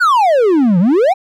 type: exponential two-way sweep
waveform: triangle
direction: down then up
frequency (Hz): 1534 to 166.3 to 827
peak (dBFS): -6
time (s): 0-1.14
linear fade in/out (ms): 20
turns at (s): 0.79
effects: none